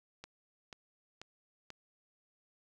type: click train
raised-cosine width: 0.2 ms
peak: -29 dBFS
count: 4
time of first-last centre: 0.24-1.703 s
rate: 2.05 Hz
effects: none